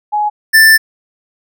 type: tone pair in turn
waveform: sine / square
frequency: 839 / 1771.6 Hz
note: G#5 / A6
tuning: +17 / +11 cents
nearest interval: octave + minor second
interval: 1294 cents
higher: second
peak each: -11 / -4 dBFS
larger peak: second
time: 0.12-0.3 / 0.53-0.78 s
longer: second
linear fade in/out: 20 ms
effects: none